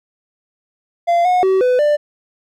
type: tone with pitch steps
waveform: triangle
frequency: 688 / 726 / 380.3 / 501 / 592 Hz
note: F5 / F#5 / F#4 / B4 / D5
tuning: -26 / -33 / +48 / +25 / +14 cents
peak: -9 dBFS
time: 1.07-1.97 s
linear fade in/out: 20 ms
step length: 180 ms
effects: none